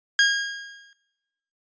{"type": "tone with exponential decay", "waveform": "sawtooth", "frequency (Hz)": 1629, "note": "G#6", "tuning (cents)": -34, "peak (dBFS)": -10, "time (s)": [0.19, 0.93], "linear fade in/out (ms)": 1, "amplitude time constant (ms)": 160, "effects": ["noise-tail reverb RT60 1.0 s tail -18 dB re dry", "resampled to 16000 Hz"]}